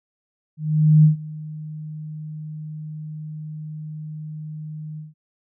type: tone with ADSR envelope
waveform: sine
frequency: 154 Hz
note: D#3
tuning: 17 cents flat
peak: -8 dBFS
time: 0.57-5.14 s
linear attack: 470 ms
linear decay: 120 ms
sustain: -22 dB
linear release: 160 ms
effects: none